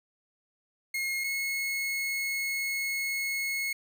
40% pulse tone pair in turn, 2152 / 2178 Hz, C7 / C#7, +48 / -31 cents, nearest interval unison, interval 21 cents, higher second, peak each -28 dBFS, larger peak neither, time 0.94-1.24 / 1.24-3.73 s, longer second, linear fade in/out 5 ms, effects none

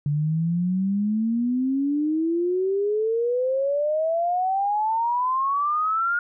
sine exponential sweep, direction up, 143.4 to 1434 Hz, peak -20 dBFS, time 0.06-6.19 s, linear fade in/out 2 ms, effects none

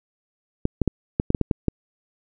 clicks, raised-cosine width 3 ms, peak -6 dBFS, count 9, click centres 0.654 / 0.817 / 0.877 / 1.199 / 1.304 / 1.348 / 1.413 / 1.512 / 1.683 s, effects none

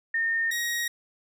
sine / sawtooth tone pair in turn, 1826 / 1887.1 Hz, A#6 / A#6, -36 / +21 cents, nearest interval minor second, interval 57 cents, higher second, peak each -23 dBFS, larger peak neither, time 0.14-0.51 / 0.51-0.88 s, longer neither, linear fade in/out 5 ms, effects none

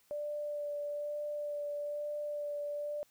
sine tone with vibrato, 587.3 Hz, D5, in tune, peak -35 dBFS, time 0.11-3.03 s, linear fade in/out 0 ms, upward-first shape sine, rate 1.1 Hz, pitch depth 13 cents each way, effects white hiss -69 dBFS RMS until 3.1 s

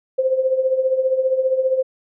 sine tone with tremolo, 522 Hz, C5, 4 cents flat, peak -12 dBFS, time 0.18-1.83 s, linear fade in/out 10 ms, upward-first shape triangle, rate 15 Hz, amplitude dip 75%, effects none

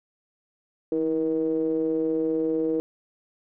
triangle ring-modulated tone, 77.78 Hz, D#2, in tune, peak -17 dBFS, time 0.92-2.8 s, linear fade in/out 0 ms, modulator 399 Hz, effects none

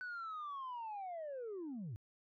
sine linear sweep, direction down, 1505 to 93.9 Hz, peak -40 dBFS, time 0.01-1.96 s, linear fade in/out 0 ms, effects tanh soft clip ceiling -40 dBFS

